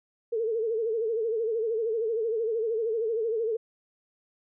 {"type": "tone with vibrato", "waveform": "sine", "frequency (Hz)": 449.7, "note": "A4", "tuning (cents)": 38, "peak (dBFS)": -25, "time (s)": [0.32, 3.57], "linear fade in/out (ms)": 10, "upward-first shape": "sine", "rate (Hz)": 13, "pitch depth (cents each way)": 86, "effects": []}